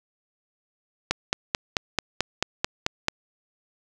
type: click train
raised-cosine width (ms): 0.2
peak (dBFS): -4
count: 10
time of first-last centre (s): 1.11-3.084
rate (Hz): 4.56
effects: none